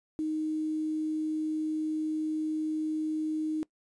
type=tone with quantisation; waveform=sine; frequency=311.1 Hz; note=D#4; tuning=in tune; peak=-28 dBFS; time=0.19-3.63 s; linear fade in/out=0 ms; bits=9; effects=noise-tail reverb RT60 0.1 s tail -22 dB re dry + resampled to 22050 Hz